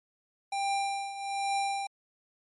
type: tone with tremolo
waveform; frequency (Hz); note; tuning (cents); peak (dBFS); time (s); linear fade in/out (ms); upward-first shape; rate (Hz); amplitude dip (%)
square; 793; G5; +20; -27; 0.52-1.87; 5; triangle; 1.2; 75
effects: MP3 48 kbps